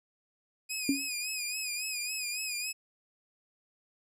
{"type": "tone with vibrato", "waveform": "15% pulse", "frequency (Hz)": 2489, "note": "D#7", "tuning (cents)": 0, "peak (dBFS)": -26, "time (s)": [0.69, 2.73], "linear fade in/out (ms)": 20, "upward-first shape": "sine", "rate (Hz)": 3.6, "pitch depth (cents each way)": 66}
{"type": "tone with exponential decay", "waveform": "sine", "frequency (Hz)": 277.2, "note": "C#4", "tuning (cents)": 0, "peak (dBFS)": -21, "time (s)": [0.89, 1.09], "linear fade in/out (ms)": 2, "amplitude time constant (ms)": 43}
{"effects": []}